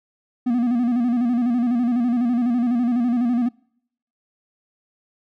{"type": "tone with vibrato", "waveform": "triangle", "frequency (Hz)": 241.4, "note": "B3", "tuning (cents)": -39, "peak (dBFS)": -15, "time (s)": [0.46, 3.49], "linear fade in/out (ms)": 10, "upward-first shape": "square", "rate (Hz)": 12, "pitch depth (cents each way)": 60, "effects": ["noise-tail reverb RT60 0.7 s tail -26 dB re dry"]}